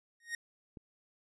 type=tone with exponential growth; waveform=45% pulse; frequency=1864.7 Hz; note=A#6; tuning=in tune; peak=-32 dBFS; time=0.2-0.35 s; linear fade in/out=2 ms; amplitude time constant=32 ms
type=click; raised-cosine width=3 ms; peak=-35 dBFS; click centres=0.772 s
effects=resampled to 24000 Hz